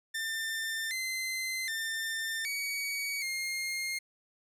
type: tone with pitch steps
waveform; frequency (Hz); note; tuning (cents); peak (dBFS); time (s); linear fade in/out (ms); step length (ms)
sawtooth; 1793 / 2065 / 1796 / 2257 / 2128; A6 / C7 / A6 / C#7 / C7; +32 / -23 / +35 / +31 / +29; -29; 0.14-3.99; 10; 770
effects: resampled to 32000 Hz